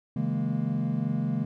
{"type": "chord", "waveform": "triangle", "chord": "A# half-diminished seventh", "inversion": "first", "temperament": "equal with one note detuned", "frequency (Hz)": [138.59, 161.7, 207.7, 233.1], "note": ["C#3", "E3", "G#3", "A#3"], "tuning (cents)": [0, -33, 0, 0], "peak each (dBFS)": -29, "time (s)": [0.16, 1.45], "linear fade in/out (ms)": 5, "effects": []}